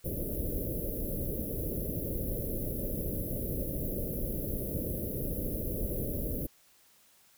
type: band-stop noise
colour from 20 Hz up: pink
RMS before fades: -34 dBFS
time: 0.04-6.47 s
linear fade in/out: 10 ms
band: 610 to 11000 Hz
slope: 96 dB/octave
effects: white hiss -63 dBFS RMS until 7.37 s